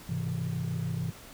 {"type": "chord", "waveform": "sine", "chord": "Ab augmented", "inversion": "none", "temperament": "equal", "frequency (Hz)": [103.83, 130.81, 164.81], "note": ["Ab2", "C3", "E3"], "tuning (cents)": [0, 0, 0], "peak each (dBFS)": [-34, -32, -31], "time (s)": [0.09, 1.11], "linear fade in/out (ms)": 5, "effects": ["tanh soft clip ceiling -25 dBFS", "pink hiss -49 dBFS RMS until 1.33 s"]}